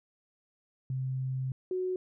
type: tone pair in turn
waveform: sine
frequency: 130.81 / 368.8 Hz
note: C3 / F#4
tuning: 0 / -6 cents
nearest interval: octave + tritone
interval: 1794 cents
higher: second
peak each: -30 / -29 dBFS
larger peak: second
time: 0.9-1.52 / 1.71-1.96 s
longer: first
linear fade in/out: 2 ms
effects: none